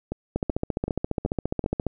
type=two click trains; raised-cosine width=2 ms; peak=-15 / -11 dBFS; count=5 / 23; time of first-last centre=0.12-1.641 / 0.36-1.867 s; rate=2.63 / 14.6 Hz; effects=none